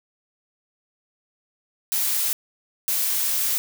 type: noise bursts at uneven times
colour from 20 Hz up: blue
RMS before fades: -23 dBFS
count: 2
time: 1.92-2.33 / 2.88-3.58 s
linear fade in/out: 0 ms
effects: none